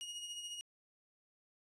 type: tone with tremolo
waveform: sawtooth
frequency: 2879 Hz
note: F#7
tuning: 48 cents flat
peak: -38 dBFS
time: 0.01-0.61 s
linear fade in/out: 0 ms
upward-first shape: sine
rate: 14 Hz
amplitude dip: 45%
effects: resampled to 24000 Hz